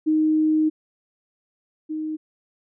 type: tone pair in turn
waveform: sine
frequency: 311.1 / 311.1 Hz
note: D#4 / D#4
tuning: 0 / 0 cents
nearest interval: unison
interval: 0 cents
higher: neither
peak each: -16 / -25 dBFS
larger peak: first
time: 0.06-0.7 / 1.89-2.17 s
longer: first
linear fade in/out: 20 ms
effects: none